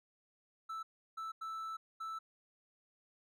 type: tone bursts at uneven times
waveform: triangle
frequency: 1318.5 Hz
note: E6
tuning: in tune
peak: -38 dBFS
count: 4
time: 0.69-0.83 / 1.17-1.32 / 1.41-1.77 / 2-2.19 s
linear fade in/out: 10 ms
effects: none